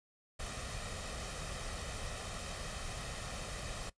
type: noise with comb filter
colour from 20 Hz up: pink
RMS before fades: -42 dBFS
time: 0.39-3.9 s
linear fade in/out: 10 ms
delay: 1.6 ms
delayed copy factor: +0.55
effects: noise-tail reverb RT60 0.1 s tail -19 dB re dry + resampled to 22050 Hz